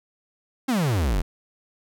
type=exponential sweep; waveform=45% pulse; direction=down; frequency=277.1 to 39.08 Hz; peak=-20 dBFS; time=0.68-1.22 s; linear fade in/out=10 ms; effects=none